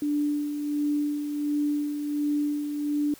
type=tone with tremolo; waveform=sine; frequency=293.7 Hz; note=D4; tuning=in tune; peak=-22 dBFS; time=0.02-3.14 s; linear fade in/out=2 ms; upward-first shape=sine; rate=1.4 Hz; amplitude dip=50%; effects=white hiss -51 dBFS RMS until 3.19 s